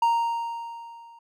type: tone with level ramp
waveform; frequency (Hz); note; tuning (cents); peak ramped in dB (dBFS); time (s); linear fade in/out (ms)
triangle; 930; A#5; -4; -15 to -45; 0.02-1.19; 5
effects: none